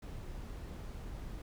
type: noise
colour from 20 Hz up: brown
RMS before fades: -44 dBFS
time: 0.02-1.42 s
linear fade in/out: 5 ms
effects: none